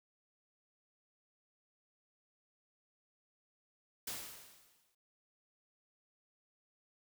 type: noise with exponential decay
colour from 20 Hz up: white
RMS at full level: -40 dBFS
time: 4.07-4.95 s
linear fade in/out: 5 ms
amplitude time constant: 190 ms
effects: none